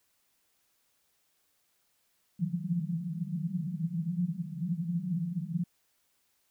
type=band-pass noise; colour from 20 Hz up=white; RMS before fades=-33 dBFS; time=2.39-5.64 s; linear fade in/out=10 ms; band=160 to 180 Hz; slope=96 dB/octave; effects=white hiss -73 dBFS RMS until 6.5 s